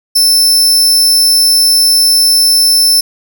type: tone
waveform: sawtooth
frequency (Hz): 5300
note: E8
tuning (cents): +9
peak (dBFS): -3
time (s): 0.15-3.01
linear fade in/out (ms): 10
effects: none